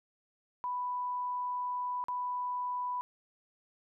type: tone with dropouts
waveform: sine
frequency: 990 Hz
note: B5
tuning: 4 cents sharp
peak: -32 dBFS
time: 0.64-3.01 s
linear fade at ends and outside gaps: 0 ms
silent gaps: 2.04-2.084 s
effects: none